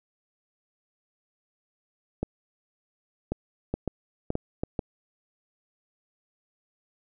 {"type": "clicks", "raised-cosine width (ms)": 2, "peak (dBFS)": -14, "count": 8, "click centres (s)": [2.23, 3.32, 3.74, 3.877, 4.304, 4.354, 4.635, 4.792], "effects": []}